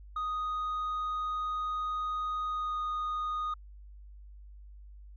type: tone with pitch glide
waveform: sine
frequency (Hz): 1244.5 to 1235.9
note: D#6 to D#6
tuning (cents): 0 to -12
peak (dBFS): -28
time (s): 0.16-3.54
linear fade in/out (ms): 5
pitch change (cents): -12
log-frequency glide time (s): 2.48-2.79
effects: tanh soft clip ceiling -30 dBFS + added 50 Hz sine -47 dBFS peak until 5.16 s